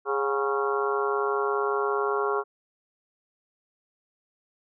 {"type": "harmonic tone with a mistuned harmonic", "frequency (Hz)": 137.6, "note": "C#3", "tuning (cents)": -12, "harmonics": [3, 4, 5, 6, 7, 8, 9, 10], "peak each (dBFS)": [-26, -38, -35, -36, -35, -30, -40, -32], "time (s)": [0.05, 2.44], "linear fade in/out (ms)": 50, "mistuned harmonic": 5, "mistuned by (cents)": 79, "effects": []}